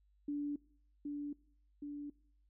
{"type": "tone with echo", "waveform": "sine", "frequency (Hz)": 290.2, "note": "D4", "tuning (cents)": -21, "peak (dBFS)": -35, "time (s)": [0.28, 0.56], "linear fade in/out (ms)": 5, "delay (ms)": 770, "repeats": 2, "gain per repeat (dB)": -3, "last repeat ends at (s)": 2.1, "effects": ["noise-tail reverb RT60 0.6 s tail -23 dB re dry", "added 50 Hz sine -68 dBFS peak until 2.49 s"]}